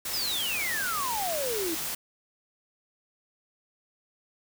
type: noise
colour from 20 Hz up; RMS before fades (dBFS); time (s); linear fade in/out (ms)
white; -33; 0.05-1.95; 5
type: exponential sweep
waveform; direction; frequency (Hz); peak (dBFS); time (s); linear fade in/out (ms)
sine; down; 5274 to 311.1; -29; 0.13-1.75; 10
effects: none